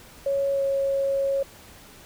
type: tone with pitch glide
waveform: sine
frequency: 554 to 548.9 Hz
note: C#5 to C#5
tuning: -1 to -17 cents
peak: -21 dBFS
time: 0.26-1.43 s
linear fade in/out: 5 ms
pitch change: -16 cents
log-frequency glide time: 0.53-0.62 s
effects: pink hiss -48 dBFS RMS until 2.05 s